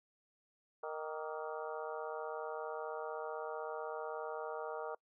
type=harmonic tone with a mistuned harmonic; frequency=155.56 Hz; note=D#3; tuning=in tune; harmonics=3 / 4 / 5 / 6 / 7 / 8 / 9; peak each=-43 / -45 / -47 / -49 / -50 / -51 / -52 dBFS; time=0.83-4.95 s; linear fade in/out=5 ms; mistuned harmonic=7; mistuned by=+92 cents; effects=noise-tail reverb RT60 0.1 s tail -25 dB re dry